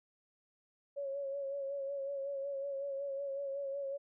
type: tone with vibrato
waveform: sine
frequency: 554.4 Hz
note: C#5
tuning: in tune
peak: -36 dBFS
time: 0.96-3.98 s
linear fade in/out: 20 ms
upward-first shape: sine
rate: 5.4 Hz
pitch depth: 38 cents each way
effects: none